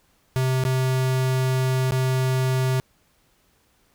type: tone with dropouts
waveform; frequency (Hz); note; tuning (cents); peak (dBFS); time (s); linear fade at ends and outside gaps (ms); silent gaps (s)
square; 130; C3; -11; -20; 0.36-2.8; 0; 0.638-0.651 / 1.909-1.921
effects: pink hiss -63 dBFS RMS until 3.94 s